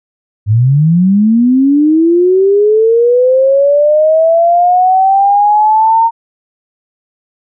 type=linear sweep; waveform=sine; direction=up; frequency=100 to 922 Hz; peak=-5 dBFS; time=0.46-6.11 s; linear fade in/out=50 ms; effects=none